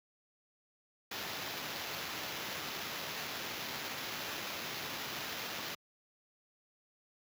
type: noise with sample-and-hold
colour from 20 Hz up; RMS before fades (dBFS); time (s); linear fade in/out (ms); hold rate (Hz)
white; -41; 1.11-5.75; 5; 8820
effects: high-pass 100 Hz 12 dB/octave